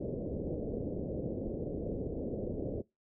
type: low-pass noise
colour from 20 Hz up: white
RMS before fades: -37 dBFS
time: 0-2.82 s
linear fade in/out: 10 ms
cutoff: 540 Hz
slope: 48 dB/octave
effects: noise-tail reverb RT60 0.2 s tail -22 dB re dry